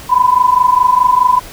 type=tone pair together; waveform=sine; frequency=987.8 / 1012.6 Hz; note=B5 / B5; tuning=0 / +43 cents; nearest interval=unison; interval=43 cents; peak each=-10 dBFS; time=0.09-1.4 s; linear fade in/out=20 ms; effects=pink hiss -33 dBFS RMS until 1.52 s